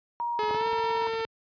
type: tone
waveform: sine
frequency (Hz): 947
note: A#5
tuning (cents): +27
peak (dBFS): -27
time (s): 0.2-1.07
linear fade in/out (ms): 0
type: tone with pitch glide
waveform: sawtooth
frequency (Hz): 427 to 450.3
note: G#4 to A4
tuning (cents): +48 to +40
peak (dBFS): -24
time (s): 0.39-1.25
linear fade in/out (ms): 0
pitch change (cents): +92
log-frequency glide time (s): 0.52-0.66
type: noise with tremolo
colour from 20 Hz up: pink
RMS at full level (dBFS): -41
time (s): 0.42-1.22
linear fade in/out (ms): 10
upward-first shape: sine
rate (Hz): 17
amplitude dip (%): 90
type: clicks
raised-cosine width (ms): 1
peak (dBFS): -21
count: 2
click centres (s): 0.509 / 0.546
effects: high-pass 80 Hz 12 dB/octave + resampled to 11025 Hz